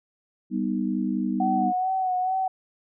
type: chord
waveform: sine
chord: G augmented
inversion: none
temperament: equal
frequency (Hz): 196 / 246.9 / 311.1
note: G3 / B3 / D#4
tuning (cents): 0 / 0 / 0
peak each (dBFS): -27 / -27 / -29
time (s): 0.5-1.73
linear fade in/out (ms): 50
type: tone with vibrato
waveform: sine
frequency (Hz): 746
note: F#5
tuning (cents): +14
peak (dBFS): -22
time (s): 1.4-2.48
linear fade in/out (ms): 5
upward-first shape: sine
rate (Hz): 2.3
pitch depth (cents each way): 36
effects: none